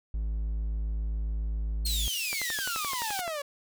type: tone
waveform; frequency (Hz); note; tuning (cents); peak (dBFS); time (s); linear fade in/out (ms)
triangle; 53.7; A1; -41; -26; 0.14-2.08; 0
type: exponential sweep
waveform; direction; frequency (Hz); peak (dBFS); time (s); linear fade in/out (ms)
sawtooth; down; 4330 to 556; -28; 1.85-3.42; 5
type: high-pass noise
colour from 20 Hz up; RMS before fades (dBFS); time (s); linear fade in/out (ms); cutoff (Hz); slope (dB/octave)
pink; -37; 1.86-3.21; 2; 3100; 24
type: click train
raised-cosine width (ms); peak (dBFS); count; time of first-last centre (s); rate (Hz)
0.5; -22; 12; 2.33-3.278; 11.6
effects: none